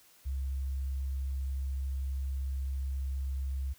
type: tone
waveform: sine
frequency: 67.2 Hz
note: C2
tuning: 47 cents sharp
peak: -31 dBFS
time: 0.25-3.74 s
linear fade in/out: 20 ms
effects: white hiss -61 dBFS RMS until 3.78 s